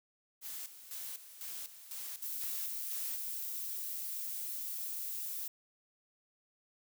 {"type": "noise with tremolo", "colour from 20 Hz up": "blue", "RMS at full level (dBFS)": -43, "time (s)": [0.41, 3.19], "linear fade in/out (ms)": 50, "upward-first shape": "square", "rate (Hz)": 2, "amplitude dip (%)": 70}
{"type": "noise", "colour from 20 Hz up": "violet", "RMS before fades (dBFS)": -40, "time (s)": [2.22, 5.48], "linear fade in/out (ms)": 5}
{"effects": []}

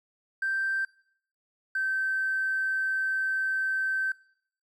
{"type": "tone pair in turn", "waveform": "triangle", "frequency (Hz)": [1567, 1548.1], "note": ["G6", "G6"], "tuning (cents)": [-1, -22], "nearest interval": "unison", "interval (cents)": 21, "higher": "first", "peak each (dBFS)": -22, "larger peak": "neither", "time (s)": [[0.42, 0.85], [1.75, 4.12]], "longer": "second", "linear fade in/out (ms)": 5, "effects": ["noise-tail reverb RT60 0.6 s tail -24 dB re dry", "tanh soft clip ceiling -23 dBFS"]}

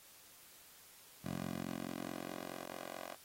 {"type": "tone with high-pass filter sweep", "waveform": "10% pulse", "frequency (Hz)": 44.63, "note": "F1", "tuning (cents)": 38, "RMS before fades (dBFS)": -45, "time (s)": [1.24, 3.15], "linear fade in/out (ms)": 10, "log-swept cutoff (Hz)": [160, 630], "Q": 1.6, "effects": ["white hiss -60 dBFS RMS until 3.24 s", "AAC 48 kbps"]}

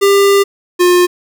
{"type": "tone pair in turn", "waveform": "square", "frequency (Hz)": [398.4, 356.3], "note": ["G4", "F4"], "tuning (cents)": [28, 35], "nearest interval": "major second", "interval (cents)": 193, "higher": "first", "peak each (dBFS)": -7, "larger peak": "neither", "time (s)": [[0.01, 0.44], [0.79, 1.07]], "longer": "first", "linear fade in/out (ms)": 20, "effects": []}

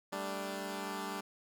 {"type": "chord", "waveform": "10% pulse", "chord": "G suspended second", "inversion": "none", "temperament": "equal", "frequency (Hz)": [196, 220, 293.7], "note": ["G3", "A3", "D4"], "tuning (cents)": [0, 0, 0], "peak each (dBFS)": [-32, -37, -34], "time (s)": [0.12, 1.21], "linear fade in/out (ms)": 10, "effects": []}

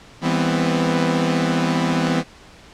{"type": "chord", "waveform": "sawtooth", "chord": "C major seventh", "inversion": "first", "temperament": "equal with one note detuned", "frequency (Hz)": [164.81, 200.3, 246.9, 261.6], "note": ["E3", "G3", "B3", "C4"], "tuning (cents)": [0, 38, 0, 0], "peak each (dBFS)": [-17, -23, -18, -20], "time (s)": [0.21, 2.24], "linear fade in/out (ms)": 50, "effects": ["pink hiss -45 dBFS RMS until 2.73 s", "low-pass 6000 Hz 12 dB/octave"]}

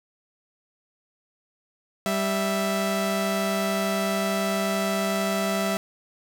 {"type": "tone pair together", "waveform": "sawtooth", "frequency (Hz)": [196, 659.3], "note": ["G3", "E5"], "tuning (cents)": [0, 0], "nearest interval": "octave + major sixth", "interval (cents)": 2100, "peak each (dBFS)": -22, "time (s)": [2.06, 5.77], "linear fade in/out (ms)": 0, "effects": []}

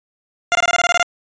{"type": "tone bursts", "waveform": "15% pulse", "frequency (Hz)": 698.5, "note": "F5", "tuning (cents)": 0, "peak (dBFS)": -6, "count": 10, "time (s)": [0.52, 1.028], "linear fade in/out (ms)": 0, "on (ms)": 31, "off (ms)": 22, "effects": ["resampled to 16000 Hz"]}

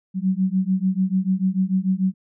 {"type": "beating tone pair", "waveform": "sine", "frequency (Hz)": [185, 191.8], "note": ["F#3", "G3"], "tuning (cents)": [0, -37], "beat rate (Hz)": 6.8, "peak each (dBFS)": -21, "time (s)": [0.14, 2.14], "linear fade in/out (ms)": 50, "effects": []}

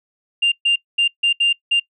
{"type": "tone bursts at uneven times", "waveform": "sine", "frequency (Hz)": 2794, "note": "F7", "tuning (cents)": 0, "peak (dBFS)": -11, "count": 6, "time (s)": [[0.42, 0.52], [0.65, 0.76], [0.98, 1.08], [1.23, 1.33], [1.4, 1.53], [1.71, 1.8]], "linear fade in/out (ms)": 10, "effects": ["noise-tail reverb RT60 0.1 s tail -24 dB re dry", "tanh soft clip ceiling -10 dBFS"]}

